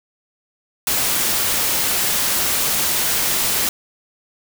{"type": "noise", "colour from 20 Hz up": "white", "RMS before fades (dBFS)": -19, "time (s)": [0.87, 3.69], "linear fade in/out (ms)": 2, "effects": []}